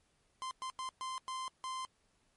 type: tone bursts at uneven times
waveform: 45% pulse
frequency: 1040 Hz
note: C6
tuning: 11 cents flat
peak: -38 dBFS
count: 6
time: 0.42-0.51 / 0.62-0.7 / 0.79-0.89 / 1.01-1.18 / 1.28-1.48 / 1.64-1.85 s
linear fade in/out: 0 ms
effects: pink hiss -74 dBFS RMS until 2.36 s + MP3 48 kbps